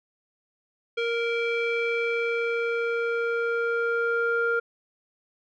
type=tone with low-pass filter sweep; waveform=square; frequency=466.2 Hz; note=A#4; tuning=in tune; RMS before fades=-26 dBFS; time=0.97-4.6 s; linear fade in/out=10 ms; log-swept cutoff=2800 to 1400 Hz; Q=3.7; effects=none